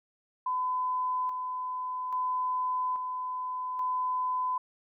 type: tone with tremolo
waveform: sine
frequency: 1010 Hz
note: B5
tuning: 39 cents sharp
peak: -27 dBFS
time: 0.46-4.58 s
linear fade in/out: 5 ms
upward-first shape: square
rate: 0.6 Hz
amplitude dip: 40%
effects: none